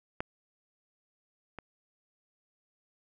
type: clicks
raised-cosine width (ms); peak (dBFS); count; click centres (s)
0.5; -17 / -26; 2; 0.205 / 1.587
effects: none